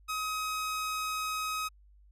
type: tone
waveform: sawtooth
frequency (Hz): 1266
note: D#6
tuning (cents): +30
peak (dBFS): -28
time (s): 0.08-1.69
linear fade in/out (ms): 20
effects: added 50 Hz sine -56 dBFS peak until 2.11 s + resampled to 32000 Hz